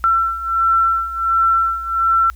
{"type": "beating tone pair", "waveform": "sine", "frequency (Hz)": [1345, 1346.4], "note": ["E6", "E6"], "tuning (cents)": [34, 36], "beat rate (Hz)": 1.4, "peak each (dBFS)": [-19, -15], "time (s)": [0.04, 2.3], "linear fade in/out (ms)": 0, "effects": ["added 60 Hz sine -34 dBFS peak until 2.35 s", "white hiss -54 dBFS RMS until 2.35 s"]}